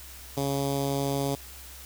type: tone with notch filter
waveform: 10% pulse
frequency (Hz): 139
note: C#3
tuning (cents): +5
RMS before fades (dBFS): -28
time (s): 0.37-1.35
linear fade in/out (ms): 2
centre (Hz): 1800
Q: 0.65
effects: added 65 Hz sine -47 dBFS peak until 1.85 s + white hiss -46 dBFS RMS until 1.85 s